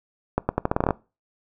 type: accelerating click train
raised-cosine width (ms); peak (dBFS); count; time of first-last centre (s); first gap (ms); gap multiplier
1; -6; 11; 0.38-0.907; 110; 0.82
effects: noise-tail reverb RT60 0.3 s tail -22 dB re dry